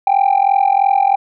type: tone with amplitude modulation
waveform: sine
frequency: 790 Hz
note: G5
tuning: 13 cents sharp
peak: -4 dBFS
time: 0.07-1.16 s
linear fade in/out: 2 ms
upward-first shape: sine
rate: 43 Hz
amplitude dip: 95%
effects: tanh soft clip ceiling -6 dBFS